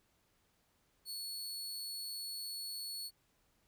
sawtooth tone, 4403 Hz, C#8, 13 cents flat, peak -38 dBFS, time 1.05-3.11 s, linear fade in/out 50 ms, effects pink hiss -75 dBFS RMS until 3.67 s

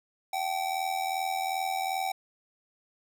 square tone with amplitude modulation, 766 Hz, G5, 40 cents flat, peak -26 dBFS, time 0.33-2.12 s, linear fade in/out 5 ms, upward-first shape sine, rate 82.6 Hz, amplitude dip 70%, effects none

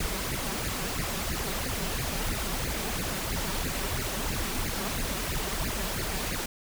pink noise with flanger, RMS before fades -31 dBFS, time 0-6.46 s, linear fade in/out 5 ms, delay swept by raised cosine 0.43 to 5.33 ms, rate 3 Hz, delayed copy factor +0.8, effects none

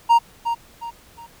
triangle tone with echo, 932.3 Hz, A#5, in tune, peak -8 dBFS, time 0.09-0.19 s, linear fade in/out 20 ms, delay 360 ms, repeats 3, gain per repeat -9 dB, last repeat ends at 1.27 s, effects pink hiss -50 dBFS RMS until 1.4 s

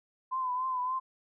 sine tone with vibrato, 1019 Hz, C6, 46 cents flat, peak -29 dBFS, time 0.31-1 s, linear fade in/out 20 ms, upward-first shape triangle, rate 3.5 Hz, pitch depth 56 cents each way, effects none

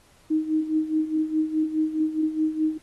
sine tone with tremolo, 312.6 Hz, D#4, 8 cents sharp, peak -18 dBFS, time 0.3-2.78 s, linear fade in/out 10 ms, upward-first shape sine, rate 4.8 Hz, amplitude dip 75%, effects pink hiss -58 dBFS RMS until 2.82 s + AAC 32 kbps

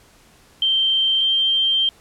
sine tone pair in turn, 3136 / 3153 Hz, G7 / G7, 0 / +9 cents, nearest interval unison, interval 9 cents, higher second, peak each -15 dBFS, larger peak neither, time 0.62-1.21 / 1.21-1.89 s, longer second, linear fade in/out 2 ms, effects pink hiss -52 dBFS RMS until 2 s + low-pass 12000 Hz 12 dB/octave

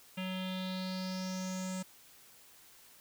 square tone with low-pass filter sweep, 186.3 Hz, F#3, 12 cents sharp, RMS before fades -38 dBFS, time 0.17-1.83 s, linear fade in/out 10 ms, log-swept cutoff 2800 to 8000 Hz, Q 5.2, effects white hiss -59 dBFS RMS until 3 s

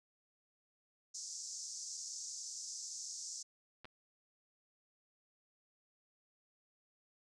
pink band-pass noise, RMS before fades -46 dBFS, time 1.14-3.43 s, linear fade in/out 10 ms, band 5300 to 7400 Hz, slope 48 dB/octave
clicks, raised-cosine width 0.3 ms, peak -35 dBFS, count 2, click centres 3.846 / 3.854 s
effects none

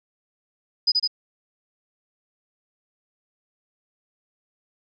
sine tone with echo, 4978 Hz, D#8, in tune, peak -15 dBFS, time 0.87-0.92 s, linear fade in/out 10 ms, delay 78 ms, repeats 2, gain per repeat -2 dB, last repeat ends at 1.076 s, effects none

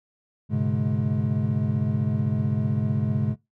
triangle tone cluster, 103.7 / 127.7 / 143.4 / 211.5 Hz, G#2 / C3 / D3 / G#3, -2 / -42 / -41 / +32 cents, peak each -25 dBFS, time 0.49-3.36 s, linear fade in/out 50 ms, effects noise-tail reverb RT60 0.2 s tail -22 dB re dry

